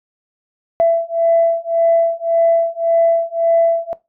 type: beating tone pair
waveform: sine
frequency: 667 / 668.8 Hz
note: E5 / E5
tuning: +20 / +25 cents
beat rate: 1.8 Hz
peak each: -14 dBFS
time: 0.8-3.93 s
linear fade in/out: 0 ms
effects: noise-tail reverb RT60 0.2 s tail -18 dB re dry + tanh soft clip ceiling -4 dBFS